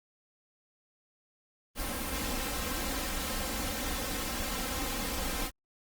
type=noise with comb filter; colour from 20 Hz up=pink; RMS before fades=-34 dBFS; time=1.75-5.51 s; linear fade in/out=50 ms; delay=3.8 ms; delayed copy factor=+0.8; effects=Opus 32 kbps